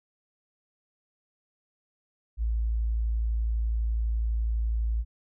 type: tone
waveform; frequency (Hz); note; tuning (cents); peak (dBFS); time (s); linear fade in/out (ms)
sine; 56; A1; +31; -24; 2.37-5.05; 50
effects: none